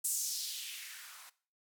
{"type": "noise with band-pass filter sweep", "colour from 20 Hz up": "violet", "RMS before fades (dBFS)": -40, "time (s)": [0.04, 1.3], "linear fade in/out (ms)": 10, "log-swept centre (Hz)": [8700, 940], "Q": 2.4, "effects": ["noise-tail reverb RT60 0.4 s tail -18 dB re dry"]}